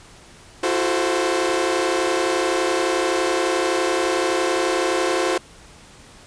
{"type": "chord", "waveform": "sawtooth", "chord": "F# half-diminished seventh", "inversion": "third", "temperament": "equal with one note detuned", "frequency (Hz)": [338.3, 370, 440, 523.3], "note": ["E4", "F#4", "A4", "C5"], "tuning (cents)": [45, 0, 0, 0], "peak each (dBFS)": [-20, -19, -24, -20], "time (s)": [0.63, 5.38], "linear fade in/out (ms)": 5, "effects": ["pink hiss -46 dBFS RMS until 6.26 s", "resampled to 22050 Hz"]}